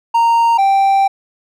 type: tone pair in turn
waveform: triangle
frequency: 927 / 783.3 Hz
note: A#5 / G5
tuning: -10 / -2 cents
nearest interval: minor third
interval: 292 cents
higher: first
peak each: -7 dBFS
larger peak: neither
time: 0.14-0.58 / 0.58-1.08 s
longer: second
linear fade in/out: 10 ms
effects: none